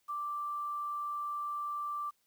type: tone with quantisation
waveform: sine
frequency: 1174.7 Hz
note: D6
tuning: in tune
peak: -34 dBFS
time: 0.08-2.11 s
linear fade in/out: 20 ms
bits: 10
effects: white hiss -75 dBFS RMS until 2.26 s